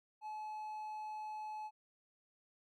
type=tone; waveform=triangle; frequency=857 Hz; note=A5; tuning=46 cents flat; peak=-40 dBFS; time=0.21-1.71 s; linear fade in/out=50 ms; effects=none